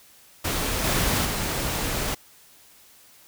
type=noise with level steps; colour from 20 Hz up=pink; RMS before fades=-26 / -23 / -27 dBFS; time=0.44-2.15 s; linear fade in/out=10 ms; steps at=0.84 / 1.25 s; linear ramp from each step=2 ms; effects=white hiss -53 dBFS RMS until 3.27 s